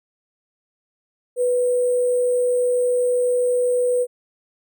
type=tone with sample-and-hold; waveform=sine; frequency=493.9 Hz; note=B4; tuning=in tune; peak=-16 dBFS; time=1.36-4.07 s; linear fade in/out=50 ms; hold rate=8820 Hz; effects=none